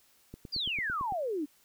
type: click train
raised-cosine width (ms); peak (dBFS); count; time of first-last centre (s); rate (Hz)
3; -30; 8; 0.34-1.123; 8.94
type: exponential sweep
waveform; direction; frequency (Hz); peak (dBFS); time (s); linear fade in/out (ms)
sine; down; 4978 to 275.7; -30; 0.52-1.46; 20
effects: white hiss -65 dBFS RMS until 1.64 s